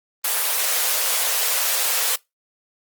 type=high-pass noise; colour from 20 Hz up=white; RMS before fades=-21 dBFS; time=0.24-2.16 s; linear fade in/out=5 ms; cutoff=440 Hz; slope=96 dB/octave; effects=noise-tail reverb RT60 0.2 s tail -24 dB re dry + Opus 24 kbps